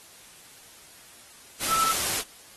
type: tone in noise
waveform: sine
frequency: 1318.5 Hz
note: E6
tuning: in tune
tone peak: -21 dBFS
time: 1.68-1.94 s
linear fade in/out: 50 ms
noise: white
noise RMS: -27 dBFS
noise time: 1.59-2.24 s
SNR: +3 dB
effects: white hiss -50 dBFS RMS until 2.56 s + AAC 32 kbps